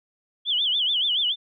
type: tone with vibrato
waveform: sine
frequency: 3219 Hz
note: G7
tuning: 45 cents sharp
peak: -20 dBFS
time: 0.45-1.36 s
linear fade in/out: 50 ms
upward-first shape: sine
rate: 7 Hz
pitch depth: 180 cents each way
effects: none